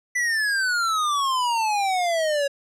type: exponential sweep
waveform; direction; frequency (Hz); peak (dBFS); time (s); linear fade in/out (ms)
square; down; 1998 to 554.4; -21; 0.15-2.48; 10
effects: low-pass 9000 Hz 12 dB/octave